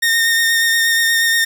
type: tone with vibrato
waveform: sawtooth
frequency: 1835 Hz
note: A#6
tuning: 28 cents flat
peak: -9 dBFS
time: 0.02-1.45 s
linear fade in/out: 10 ms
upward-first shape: triangle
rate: 8.4 Hz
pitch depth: 20 cents each way
effects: 7-bit